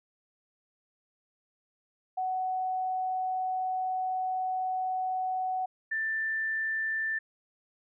sine tone pair in turn, 746 / 1774.3 Hz, F#5 / A6, +14 / +14 cents, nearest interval octave + minor third, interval 1500 cents, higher second, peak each -28 / -28 dBFS, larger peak neither, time 2.17-5.66 / 5.91-7.19 s, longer first, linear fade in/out 10 ms, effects none

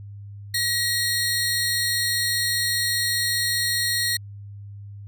sawtooth tone pair together, 1900 / 4265 Hz, A#6 / C8, +33 / +32 cents, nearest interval octave + major second, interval 1399 cents, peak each -21 dBFS, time 0.54-4.17 s, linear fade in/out 5 ms, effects added 101 Hz sine -36 dBFS peak until 5.07 s

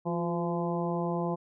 harmonic tone with a mistuned harmonic, 170.8 Hz, F3, 38 cents flat, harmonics 1 / 2 / 3 / 4 / 5 / 6, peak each -31 / -34 / -36 / -37 / -38 / -39 dBFS, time 0.05-1.36 s, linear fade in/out 20 ms, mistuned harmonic 2, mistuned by +46 cents, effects none

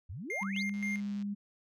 sine exponential sweep, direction up, 74 to 4876 Hz, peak -39 dBFS, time 0.09-0.63 s, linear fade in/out 10 ms
triangle tone with tremolo, 2113 Hz, C7, 16 cents sharp, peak -32 dBFS, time 0.3-1 s, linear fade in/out 2 ms, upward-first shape square, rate 3.8 Hz, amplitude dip 80%
sine tone with pitch glide, 196 to 203.1 Hz, G3 to G#3, 0 to -38 cents, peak -33 dBFS, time 0.41-1.35 s, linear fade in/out 20 ms, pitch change +62 cents, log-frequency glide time 0.54-0.77 s
click train, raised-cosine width 0.2 ms, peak -39 dBFS, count 64, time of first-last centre 0.74-1.225 s, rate 130 Hz
effects none

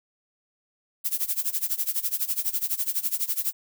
violet noise with tremolo, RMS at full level -24 dBFS, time 1.04-3.53 s, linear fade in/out 20 ms, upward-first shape sine, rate 12 Hz, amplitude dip 90%, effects none

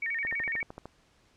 sine tone with vibrato, 2033 Hz, B6, 50 cents sharp, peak -29 dBFS, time 0.02-0.63 s, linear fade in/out 5 ms, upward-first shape square, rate 12 Hz, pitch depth 180 cents each way
click train, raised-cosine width 1 ms, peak -27 dBFS, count 9, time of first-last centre 0.25-0.856 s, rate 13.2 Hz
effects pink hiss -65 dBFS RMS until 1.36 s + low-pass 7000 Hz 12 dB/octave

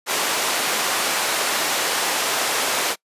pink band-pass noise, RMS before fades -22 dBFS, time 0.06-2.96 s, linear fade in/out 50 ms, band 550 to 13000 Hz, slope 12 dB/octave, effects noise-tail reverb RT60 0.1 s tail -24 dB re dry + resampled to 32000 Hz

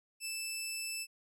15% pulse tone, 2639 Hz, E7, 1 cent sharp, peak -30 dBFS, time 0.2-1.07 s, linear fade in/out 50 ms, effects none

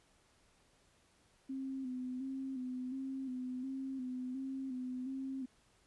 sine tone with vibrato, 260 Hz, C4, 11 cents flat, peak -38 dBFS, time 1.49-5.46 s, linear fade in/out 10 ms, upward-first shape square, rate 1.4 Hz, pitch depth 45 cents each way, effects pink hiss -70 dBFS RMS until 5.86 s + resampled to 24000 Hz

